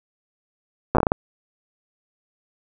slowing click train, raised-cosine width 1 ms, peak -3 dBFS, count 8, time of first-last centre 0.95-1.119 s, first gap 8 ms, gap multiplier 1.36, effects none

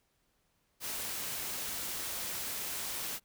white noise, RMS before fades -38 dBFS, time 0.8-3.2 s, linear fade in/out 50 ms, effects pink hiss -75 dBFS RMS until 3.24 s

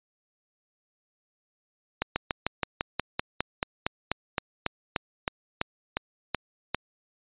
slowing click train, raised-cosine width 0.3 ms, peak -9 dBFS, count 20, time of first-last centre 2.02-6.746 s, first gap 140 ms, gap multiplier 1.06, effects resampled to 8000 Hz

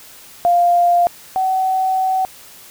sine tone pair in turn, 698.5 / 755.6 Hz, F5 / F#5, 0 / +36 cents, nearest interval minor second, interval 136 cents, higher second, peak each -10 / -14 dBFS, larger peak first, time 0.45-1.07 / 1.36-2.25 s, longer second, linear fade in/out 0 ms, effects white hiss -41 dBFS RMS until 2.7 s

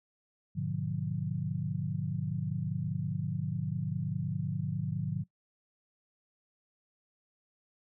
sine chord, G# diminished seventh, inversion none, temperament just, 103.83 / 124.59 / 149.51 / 179.41 Hz, G#2 / B2 / D3 / F3, 0 / +16 / +31 / +47 cents, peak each -38 / -39 / -34 / -36 dBFS, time 0.55-5.24 s, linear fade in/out 20 ms, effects noise-tail reverb RT60 0.1 s tail -19 dB re dry

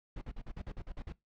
brown noise bursts, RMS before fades -41 dBFS, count 10, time 0.16-1.124 s, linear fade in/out 5 ms, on 55 ms, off 46 ms, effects noise-tail reverb RT60 0.2 s tail -21 dB re dry + low-pass 4000 Hz 12 dB/octave

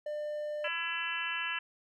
triangle tone, 598 Hz, D5, 31 cents sharp, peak -32 dBFS, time 0.06-0.68 s, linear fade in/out 5 ms
harmonic tone, 334.9 Hz, E4, 27 cents sharp, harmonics 3 / 4 / 5 / 6 / 7 / 8 / 9, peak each -43 / -42 / -37 / -44 / -44 / -37 / -41 dBFS, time 0.64-1.59 s, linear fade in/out 5 ms
effects none

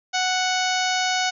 harmonic tone, 740 Hz, F#5, in tune, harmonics 1 / 2 / 3 / 4 / 5 / 6 / 7 / 8 / 9, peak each -24 / -27 / -29 / -30 / -31 / -32 / -32 / -33 / -34 dBFS, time 0.13-1.31 s, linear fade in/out 20 ms, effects none

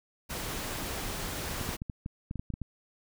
pink noise, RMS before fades -36 dBFS, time 0.29-1.77 s, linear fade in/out 20 ms
clicks, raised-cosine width 5 ms, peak -23 dBFS, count 11, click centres 1.613 / 1.691 / 1.819 / 1.898 / 2.061 / 2.311 / 2.357 / 2.395 / 2.503 / 2.539 / 2.617 s
effects none

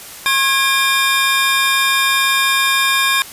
square tone cluster, 1079 / 1649 / 2394 / 3639 Hz, C#6 / G#6 / D7 / A#7, -47 / -13 / +33 / -42 cents, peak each -19 dBFS, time 0.26-3.22 s, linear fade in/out 0 ms, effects white hiss -34 dBFS RMS until 3.32 s + resampled to 32000 Hz

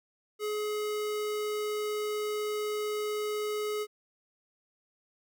square tone, 422.1 Hz, G#4, 28 cents sharp, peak -31 dBFS, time 0.39-3.87 s, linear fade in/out 50 ms, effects none

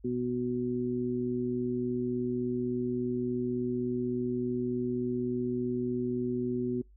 harmonic tone, 123.47 Hz, B2, in tune, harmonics 1 / 2 / 3, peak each -39 / -31 / -32 dBFS, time 0.04-6.82 s, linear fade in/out 10 ms, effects noise-tail reverb RT60 0.2 s tail -26 dB re dry + added 50 Hz sine -54 dBFS peak until 6.96 s

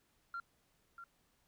sine tone with echo, 1380 Hz, F6, 21 cents flat, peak -38 dBFS, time 0.34-0.4 s, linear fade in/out 2 ms, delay 640 ms, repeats 1, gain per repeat -10 dB, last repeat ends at 1.04 s, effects tanh soft clip ceiling -37 dBFS + pink hiss -75 dBFS RMS until 1.47 s

